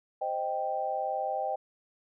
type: chord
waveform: sine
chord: C minor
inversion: none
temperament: equal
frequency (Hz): 523.3 / 622.3 / 784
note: C5 / Eb5 / G5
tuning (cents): 0 / 0 / 0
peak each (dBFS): -36 / -34 / -31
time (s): 0.21-1.56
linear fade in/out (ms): 10
effects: none